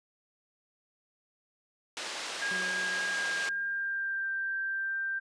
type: band-pass noise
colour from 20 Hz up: white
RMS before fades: -38 dBFS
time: 1.97-3.49 s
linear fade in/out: 0 ms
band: 360 to 4700 Hz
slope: 12 dB/octave
type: tone with pitch glide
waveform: sine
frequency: 1628 to 1575.3 Hz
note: G#6 to G6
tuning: -35 to +8 cents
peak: -30 dBFS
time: 2.41-5.2 s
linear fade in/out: 20 ms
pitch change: -57 cents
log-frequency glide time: 3.05-4.3 s
type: tone with exponential decay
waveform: 20% pulse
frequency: 185 Hz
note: F#3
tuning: in tune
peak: -35 dBFS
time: 2.51-4.26 s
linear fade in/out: 2 ms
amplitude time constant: 380 ms
effects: resampled to 22050 Hz